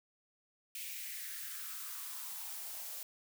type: noise with high-pass filter sweep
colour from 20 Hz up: blue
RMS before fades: -44 dBFS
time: 0.75-3.03 s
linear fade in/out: 2 ms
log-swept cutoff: 2500 to 560 Hz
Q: 3.3
effects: none